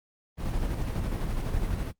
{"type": "noise with tremolo", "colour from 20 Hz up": "brown", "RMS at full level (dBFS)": -28, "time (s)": [0.37, 1.93], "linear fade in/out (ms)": 50, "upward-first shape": "square", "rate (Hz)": 12, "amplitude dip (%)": 30, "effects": ["noise-tail reverb RT60 0.1 s tail -21 dB re dry", "Opus 24 kbps"]}